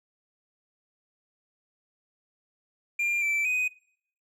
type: tone with pitch steps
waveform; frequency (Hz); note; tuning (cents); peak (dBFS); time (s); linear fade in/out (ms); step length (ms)
triangle; 2393 / 2330 / 2499; D7 / D7 / D#7; +32 / -14 / +7; -23; 2.99-3.68; 5; 230
effects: noise-tail reverb RT60 0.6 s tail -20 dB re dry